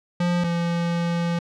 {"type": "tone pair in turn", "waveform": "square", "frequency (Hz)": [175.1, 170.8], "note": ["F3", "F3"], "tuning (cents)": [5, -38], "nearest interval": "unison", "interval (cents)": 43, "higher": "first", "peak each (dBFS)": [-20, -22], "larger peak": "first", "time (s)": [[0.2, 0.44], [0.44, 1.39]], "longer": "second", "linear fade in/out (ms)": 5, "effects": ["low-pass 5000 Hz 12 dB/octave"]}